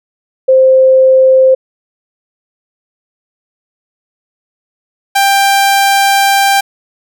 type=tone pair in turn; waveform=sine / sawtooth; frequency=523.3 / 790.2 Hz; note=C5 / G5; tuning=0 / +14 cents; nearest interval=perfect fifth; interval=714 cents; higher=second; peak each=-3 dBFS; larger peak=neither; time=0.48-1.55 / 5.15-6.61 s; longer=second; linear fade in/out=10 ms; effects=none